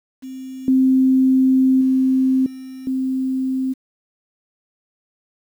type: tone with level steps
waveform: sine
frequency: 261.6 Hz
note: C4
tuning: in tune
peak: -29 / -11 / -13 / -31 / -18 dBFS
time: 0.22-3.74 s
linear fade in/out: 20 ms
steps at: 0.68 / 1.81 / 2.46 / 2.87 s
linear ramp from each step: 2 ms
effects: 8-bit